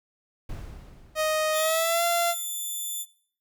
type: noise with exponential decay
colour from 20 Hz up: brown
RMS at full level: -35 dBFS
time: 0.49-1.97 s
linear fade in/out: 5 ms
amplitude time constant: 320 ms
type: tone with pitch glide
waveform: sawtooth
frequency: 623 to 687.3 Hz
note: D#5 to F5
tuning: +2 to -28 cents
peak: -19 dBFS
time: 1.15-2.35 s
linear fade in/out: 50 ms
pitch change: +170 cents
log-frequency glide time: 1.57-2.04 s
type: tone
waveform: 5% pulse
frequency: 3520 Hz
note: A7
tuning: in tune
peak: -22 dBFS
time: 1.52-3.06 s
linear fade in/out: 50 ms
effects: noise-tail reverb RT60 0.5 s tail -19 dB re dry